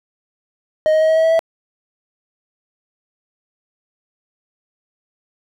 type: tone with pitch steps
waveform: triangle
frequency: 622.3 / 627.7 / 633.2 / 638.7 / 644.2 / 649.9 / 655.5 Hz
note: D#5 / D#5 / D#5 / D#5 / E5 / E5 / E5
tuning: 0 / +15 / +30 / +45 / -40 / -25 / -10 cents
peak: -9 dBFS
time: 0.86-1.392 s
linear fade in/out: 0 ms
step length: 76 ms
effects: none